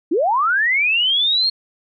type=linear sweep; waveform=sine; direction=up; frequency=281.7 to 4307 Hz; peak=-14 dBFS; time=0.11-1.5 s; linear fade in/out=10 ms; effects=none